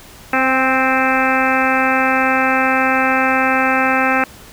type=harmonic tone with a mistuned harmonic; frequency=261.6 Hz; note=C4; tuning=in tune; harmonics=1 / 2 / 3 / 4 / 5 / 6 / 7 / 8 / 9 / 10; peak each=-20 / -22 / -19 / -25 / -20 / -20 / -24 / -25 / -25 / -23 dBFS; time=0.33-4.24 s; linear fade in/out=2 ms; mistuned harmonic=3; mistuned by=+16 cents; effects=pink hiss -40 dBFS RMS until 4.52 s